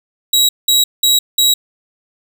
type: tone bursts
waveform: sawtooth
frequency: 3858 Hz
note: B7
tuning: 41 cents flat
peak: -6 dBFS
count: 4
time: 0.33-1.54 s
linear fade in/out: 5 ms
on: 160 ms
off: 190 ms
effects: none